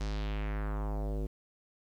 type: tone with low-pass filter sweep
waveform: square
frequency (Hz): 51.91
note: G#1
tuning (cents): 0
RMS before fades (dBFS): -34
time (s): 0-1.27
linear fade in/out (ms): 10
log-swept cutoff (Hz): 6000 to 410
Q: 2
effects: 10-bit